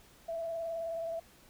sine tone with vibrato, 663 Hz, E5, 10 cents sharp, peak -34 dBFS, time 0.28-1.2 s, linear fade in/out 10 ms, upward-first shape triangle, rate 19 Hz, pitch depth 31 cents each way, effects pink hiss -60 dBFS RMS until 1.49 s

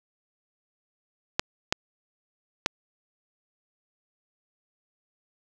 clicks, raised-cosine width 0.2 ms, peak -4 dBFS, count 3, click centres 1.395 / 1.725 / 2.661 s, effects none

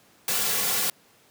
white noise with comb filter, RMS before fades -25 dBFS, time 0.28-0.9 s, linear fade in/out 2 ms, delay 3.2 ms, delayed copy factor -0.75, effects pink hiss -58 dBFS RMS until 1.3 s + high-pass 150 Hz 12 dB/octave

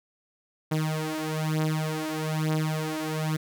sawtooth beating tone pair, 155.56 / 156.66 Hz, D#3 / D#3, 0 / +12 cents, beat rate 1.1 Hz, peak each -25 dBFS, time 0.71-3.37 s, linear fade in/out 10 ms, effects none

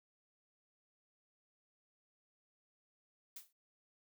blue noise with exponential decay, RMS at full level -45 dBFS, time 3.36-3.53 s, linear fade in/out 5 ms, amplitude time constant 35 ms, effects noise-tail reverb RT60 0.1 s tail -24 dB re dry

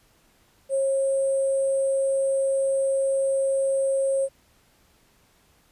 sine tone with sample-and-hold, 541 Hz, C#5, 42 cents flat, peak -20 dBFS, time 0.69-4.29 s, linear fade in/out 50 ms, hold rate 8820 Hz, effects pink hiss -61 dBFS RMS until 5.71 s + resampled to 32000 Hz

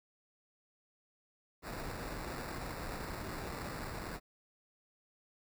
pink noise with sample-and-hold, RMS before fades -42 dBFS, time 1.62-4.2 s, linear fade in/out 50 ms, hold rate 3150 Hz, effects none

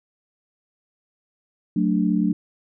sine chord, D major, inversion first, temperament equal with one note detuned, 185 / 221.5 / 293.7 Hz, F#3 / A3 / D4, 0 / +12 / 0 cents, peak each -21 / -22 / -23 dBFS, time 1.76-2.33 s, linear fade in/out 5 ms, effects none

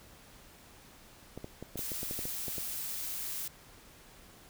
clicks, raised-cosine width 2 ms, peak -27 dBFS, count 12, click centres 1.376 / 1.444 / 1.626 / 1.757 / 1.792 / 1.918 / 2.031 / 2.111 / 2.191 / 2.254 / 2.482 / 2.582 s
blue noise, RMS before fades -38 dBFS, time 1.77-3.48 s, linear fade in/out 5 ms
effects pink hiss -56 dBFS RMS until 4.49 s

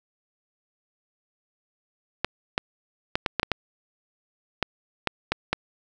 clicks, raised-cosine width 0.3 ms, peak -6 dBFS, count 11, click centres 2.246 / 2.579 / 3.155 / 3.262 / 3.397 / 3.431 / 3.517 / 4.627 / 5.073 / 5.32 / 5.53 s, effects none

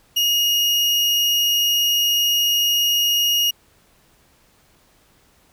35% pulse tone, 2867 Hz, F7, 45 cents sharp, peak -14 dBFS, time 0.16-3.51 s, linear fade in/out 10 ms, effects pink hiss -57 dBFS RMS until 5.52 s

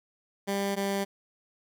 15% pulse tone pair in turn, 198.6 / 197.83 Hz, G3 / G3, +23 / +16 cents, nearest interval unison, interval 7 cents, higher first, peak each -21 dBFS, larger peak neither, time 0.47-0.76 / 0.76-1.05 s, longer neither, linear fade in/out 20 ms, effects none

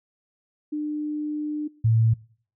sine tone pair in turn, 300 / 112.76 Hz, D4 / A2, +37 / +43 cents, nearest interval octave + perfect fourth, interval 1694 cents, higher first, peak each -25 / -16 dBFS, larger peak second, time 0.72-1.68 / 1.84-2.14 s, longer first, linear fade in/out 10 ms, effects noise-tail reverb RT60 0.5 s tail -23 dB re dry

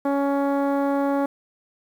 10% pulse tone with low-pass filter, 279.6 Hz, C#4, 15 cents sharp, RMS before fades -22 dBFS, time 0.05-1.26 s, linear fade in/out 5 ms, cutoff 690 Hz, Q 0.65, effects 8-bit

